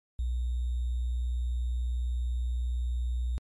sine tone with sample-and-hold, 60.7 Hz, B1, 29 cents flat, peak -27 dBFS, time 0.19-3.38 s, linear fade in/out 0 ms, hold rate 3675 Hz, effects MP3 48 kbps

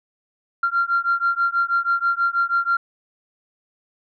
sine beating tone pair, 1379 / 1385.2 Hz, F6 / F6, -22 / -15 cents, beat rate 6.2 Hz, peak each -20 / -20 dBFS, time 0.63-2.77 s, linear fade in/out 5 ms, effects tanh soft clip ceiling -11 dBFS

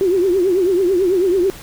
sine tone with vibrato, 369.2 Hz, F#4, 4 cents flat, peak -12 dBFS, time 0.01-1.5 s, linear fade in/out 0 ms, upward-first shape triangle, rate 9.1 Hz, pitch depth 150 cents each way, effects pink hiss -37 dBFS RMS until 1.62 s

